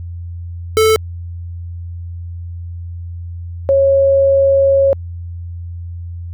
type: tone pair in turn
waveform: square / sine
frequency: 438.7 / 548 Hz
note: A4 / C#5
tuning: -5 / -20 cents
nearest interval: major third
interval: 385 cents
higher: second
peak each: -9 / -8 dBFS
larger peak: second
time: 0.77-0.96 / 3.69-4.93 s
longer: second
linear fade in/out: 0 ms
effects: added 86 Hz sine -24 dBFS peak until 6.33 s